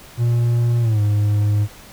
triangle tone with pitch glide, 118.8 to 104.02 Hz, A#2 to G#2, +33 to +3 cents, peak -12 dBFS, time 0.17-1.68 s, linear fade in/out 50 ms, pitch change -230 cents, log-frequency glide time 0.81-1 s, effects pink hiss -42 dBFS RMS until 1.92 s

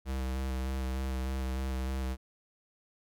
square tone with vibrato, 65.41 Hz, C2, in tune, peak -32 dBFS, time 0.05-2.17 s, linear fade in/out 50 ms, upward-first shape square, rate 3.3 Hz, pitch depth 17 cents each way, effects none

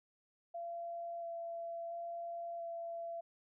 sine tone with vibrato, 679 Hz, F5, 49 cents flat, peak -40 dBFS, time 0.54-3.21 s, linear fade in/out 10 ms, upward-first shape square, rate 0.73 Hz, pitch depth 9 cents each way, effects none

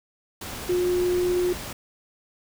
sine tone in noise, 358.1 Hz, F4, 43 cents sharp, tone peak -20 dBFS, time 0.69-1.53 s, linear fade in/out 5 ms, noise pink, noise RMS -35 dBFS, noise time 0.41-1.73 s, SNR +12 dB, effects none

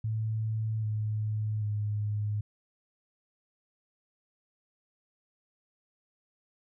sine tone with pitch steps, 110 / 107.36 / 104.79 Hz, A2 / A2 / G#2, 0 / -42 / +16 cents, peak -28 dBFS, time 0.04-2.41 s, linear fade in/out 5 ms, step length 790 ms, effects none

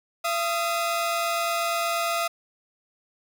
sawtooth tone pair together, 679 / 1249.6 Hz, F5 / D#6, -49 / +7 cents, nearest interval major seventh, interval 1056 cents, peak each -22 / -24 dBFS, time 0.24-2.28 s, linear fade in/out 10 ms, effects none

